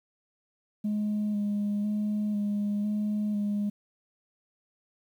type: tone with vibrato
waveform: sine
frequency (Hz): 207.7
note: G#3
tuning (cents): 0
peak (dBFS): -24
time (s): 0.84-3.7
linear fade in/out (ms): 10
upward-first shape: square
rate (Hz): 1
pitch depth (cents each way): 18
effects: tanh soft clip ceiling -24 dBFS + 10-bit